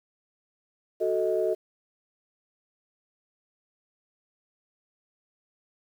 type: chord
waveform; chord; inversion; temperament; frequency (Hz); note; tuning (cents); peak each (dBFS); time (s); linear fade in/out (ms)
sine; D# diminished; first; equal with one note detuned; 370 / 440 / 630.9; F#4 / A4 / D#5; 0 / 0 / +24; -27; 1-1.55; 20
effects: tanh soft clip ceiling -13 dBFS + 9-bit